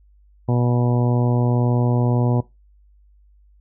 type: harmonic tone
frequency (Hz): 121.8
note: B2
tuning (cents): -24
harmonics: 1 / 2 / 3 / 4 / 5 / 6 / 7 / 8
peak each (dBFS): -17 / -23 / -27 / -29 / -31 / -33 / -34 / -35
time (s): 0.48-2.41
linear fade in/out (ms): 10
effects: noise-tail reverb RT60 0.2 s tail -19 dB re dry + added 50 Hz sine -50 dBFS peak until 3.6 s